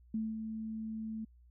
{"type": "tone with ADSR envelope", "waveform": "sine", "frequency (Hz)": 220.2, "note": "A3", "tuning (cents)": 2, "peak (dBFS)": -31, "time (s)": [0.14, 1.25], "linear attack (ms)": 4, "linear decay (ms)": 210, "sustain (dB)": -6, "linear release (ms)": 9, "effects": ["added 60 Hz sine -58 dBFS peak until 1.5 s"]}